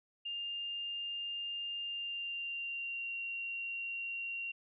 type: tone with pitch glide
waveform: sine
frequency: 2806 to 2755 Hz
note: F7 to F7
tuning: +8 to -24 cents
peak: -37 dBFS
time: 0.25-4.52 s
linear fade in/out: 10 ms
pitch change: -32 cents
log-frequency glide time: 1.81-3.16 s
effects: none